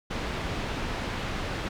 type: low-pass noise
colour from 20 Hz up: pink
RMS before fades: -32 dBFS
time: 0.1-1.69 s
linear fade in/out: 10 ms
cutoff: 3500 Hz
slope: 12 dB/octave
effects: none